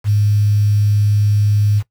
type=tone with quantisation; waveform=sine; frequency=103.83 Hz; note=G#2; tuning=in tune; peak=-11 dBFS; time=0.04-1.83 s; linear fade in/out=50 ms; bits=6; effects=noise-tail reverb RT60 0.1 s tail -18 dB re dry